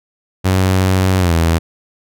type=tone with pitch glide; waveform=sawtooth; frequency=93.9 to 82.69 Hz; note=F#2 to E2; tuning=+26 to +6 cents; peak=-7 dBFS; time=0.44-1.59 s; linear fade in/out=20 ms; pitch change=-220 cents; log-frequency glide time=1.19-1.33 s; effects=none